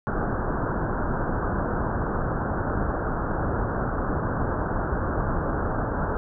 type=low-pass noise; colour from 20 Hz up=pink; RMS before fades=-26 dBFS; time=0.07-6.17 s; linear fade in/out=0 ms; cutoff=1600 Hz; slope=96 dB/octave; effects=none